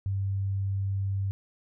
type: tone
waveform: sine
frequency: 97.8 Hz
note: G2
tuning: 4 cents flat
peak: -26 dBFS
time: 0.06-1.31 s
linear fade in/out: 0 ms
effects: none